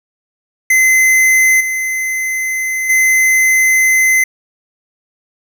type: tone with level steps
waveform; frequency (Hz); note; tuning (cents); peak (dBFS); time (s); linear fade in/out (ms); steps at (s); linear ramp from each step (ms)
square; 2052; C7; -34; -8 / -16 / -9; 0.7-4.24; 5; 1.6 / 2.89; 10
effects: none